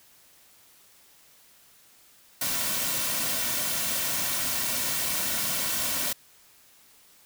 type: noise with comb filter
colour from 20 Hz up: white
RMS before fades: -28 dBFS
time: 2.41-6.13 s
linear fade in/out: 5 ms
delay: 2.4 ms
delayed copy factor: -0.5
effects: white hiss -57 dBFS RMS until 7.25 s